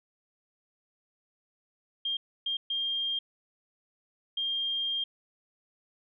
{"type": "tone bursts at uneven times", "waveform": "sine", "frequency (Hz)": 3207, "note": "G7", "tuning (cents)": 39, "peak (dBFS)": -28, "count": 4, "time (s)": [[2.05, 2.17], [2.46, 2.57], [2.7, 3.19], [4.37, 5.04]], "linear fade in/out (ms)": 5, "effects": []}